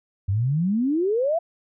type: exponential sweep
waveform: sine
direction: up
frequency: 92 to 698.5 Hz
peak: -19 dBFS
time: 0.28-1.39 s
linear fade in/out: 10 ms
effects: none